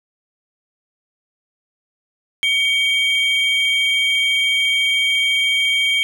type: tone pair together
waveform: triangle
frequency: 2257 / 3181 Hz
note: C#7 / G7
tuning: +31 / +25 cents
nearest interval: tritone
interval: 594 cents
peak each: -16 dBFS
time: 2.43-6.03 s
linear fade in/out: 0 ms
effects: none